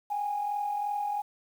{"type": "tone pair together", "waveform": "sine", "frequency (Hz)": [782, 824.9], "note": ["G5", "G#5"], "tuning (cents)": [-4, -12], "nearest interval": "minor second", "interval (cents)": 92, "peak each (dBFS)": [-37, -28], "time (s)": [0.1, 1.22], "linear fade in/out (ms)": 10, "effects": ["tanh soft clip ceiling -22 dBFS", "9-bit"]}